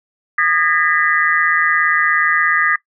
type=tone cluster; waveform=sine; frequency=1225 / 1646 / 1824 / 1981 Hz; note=D#6 / G#6 / A#6 / B6; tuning=-27 / -16 / -38 / +5 cents; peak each=-18 dBFS; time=0.38-2.76 s; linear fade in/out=5 ms; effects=noise-tail reverb RT60 0.1 s tail -19 dB re dry